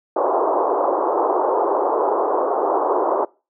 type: band-pass noise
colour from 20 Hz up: pink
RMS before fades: -19 dBFS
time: 0.16-3.25 s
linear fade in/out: 5 ms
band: 350 to 1100 Hz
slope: 48 dB/octave
effects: noise-tail reverb RT60 0.3 s tail -23 dB re dry